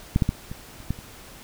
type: clicks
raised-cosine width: 5 ms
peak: -6 / -7 / -9 / -21 / -30 / -12 / -29 dBFS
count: 7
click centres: 0.161 / 0.222 / 0.291 / 0.515 / 0.803 / 0.906 / 0.989 s
effects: pink hiss -45 dBFS RMS until 1.43 s